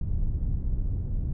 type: low-pass noise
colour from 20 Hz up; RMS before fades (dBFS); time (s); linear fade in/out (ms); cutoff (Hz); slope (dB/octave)
pink; -27; 0.01-1.33; 5; 110; 12
effects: none